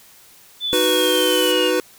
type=linear sweep; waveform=sine; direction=down; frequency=3525 to 2798 Hz; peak=-20 dBFS; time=0.6-1.72 s; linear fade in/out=50 ms
type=band-pass noise; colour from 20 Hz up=pink; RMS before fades=-29 dBFS; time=0.72-1.53 s; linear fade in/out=20 ms; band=6600 to 16000 Hz; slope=24 dB/octave
type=chord; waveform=square; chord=B major; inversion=first; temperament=equal; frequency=311.1 / 370 / 493.9 Hz; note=D#4 / F#4 / B4; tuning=0 / 0 / 0 cents; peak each=-24 / -22 / -20 dBFS; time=0.73-1.8 s; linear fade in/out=0 ms
effects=white hiss -48 dBFS RMS until 1.98 s